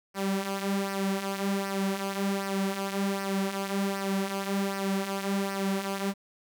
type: tone with flanger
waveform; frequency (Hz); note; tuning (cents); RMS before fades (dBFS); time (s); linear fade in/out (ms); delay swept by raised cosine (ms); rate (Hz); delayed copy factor
sawtooth; 196; G3; 0; -30; 0.14-6.14; 50; 0.27 to 5.67; 1.3; -0.6
effects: 9-bit